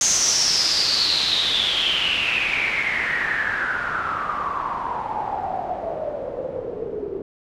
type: noise with low-pass filter sweep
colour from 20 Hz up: white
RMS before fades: -23 dBFS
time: 0.01-7.22 s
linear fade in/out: 2 ms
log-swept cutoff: 6500 to 390 Hz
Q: 8.9
effects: none